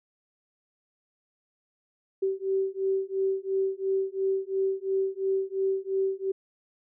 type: beating tone pair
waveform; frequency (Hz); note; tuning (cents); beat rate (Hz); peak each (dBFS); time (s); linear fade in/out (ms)
sine; 384.1 / 387; G4 / G4; -35 / -22; 2.9; -28; 2.22-6.32; 10
effects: none